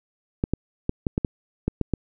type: clicks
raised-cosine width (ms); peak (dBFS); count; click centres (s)
3; -9; 9; 0.439 / 0.536 / 0.894 / 1.068 / 1.179 / 1.248 / 1.68 / 1.813 / 1.937
effects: none